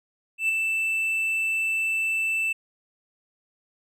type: tone with ADSR envelope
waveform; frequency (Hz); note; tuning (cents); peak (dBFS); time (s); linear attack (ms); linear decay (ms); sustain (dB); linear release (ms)
triangle; 2652; E7; +10; -17; 0.38-2.53; 110; 8; -4; 9
effects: none